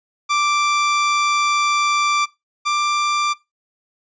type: tone pair in turn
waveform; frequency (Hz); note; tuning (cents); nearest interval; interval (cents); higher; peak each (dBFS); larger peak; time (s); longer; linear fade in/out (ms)
sawtooth; 1174.7 / 1181.5; D6 / D6; 0 / +10; unison; 10; second; -12 / -13; first; 0.29-2.26 / 2.65-3.34; first; 20
effects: noise-tail reverb RT60 0.2 s tail -19 dB re dry + resampled to 16000 Hz